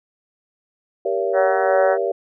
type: chord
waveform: sine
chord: G diminished seventh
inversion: none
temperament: just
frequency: 392 / 470.4 / 564.5 / 677.4 Hz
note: G4 / Bb4 / Db5 / Fb5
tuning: 0 / +16 / +31 / +47 cents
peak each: -23 / -24 / -24 / -26 dBFS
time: 1.05-2.12 s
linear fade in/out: 5 ms
type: harmonic tone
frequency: 188.9 Hz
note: F#3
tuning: 36 cents sharp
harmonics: 3 / 4 / 5 / 6 / 7 / 8 / 9 / 10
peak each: -18 / -21 / -31 / -34 / -30 / -28 / -33 / -34 dBFS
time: 1.33-1.98 s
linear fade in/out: 50 ms
effects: none